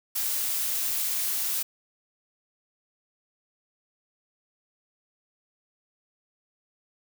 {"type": "noise", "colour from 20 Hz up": "blue", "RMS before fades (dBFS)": -28, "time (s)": [0.15, 1.63], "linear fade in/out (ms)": 10, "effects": []}